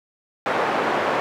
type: band-pass noise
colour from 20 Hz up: pink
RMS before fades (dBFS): -22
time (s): 0.46-1.2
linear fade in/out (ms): 0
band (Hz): 430 to 1500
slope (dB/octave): 12
effects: none